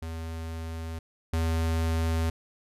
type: tone pair in turn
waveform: square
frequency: 81.6 / 81.6 Hz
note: E2 / E2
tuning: -17 / -17 cents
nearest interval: unison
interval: 0 cents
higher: neither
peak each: -34 / -25 dBFS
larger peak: second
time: 0.02-0.99 / 1.33-2.3 s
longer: neither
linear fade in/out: 5 ms
effects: resampled to 32000 Hz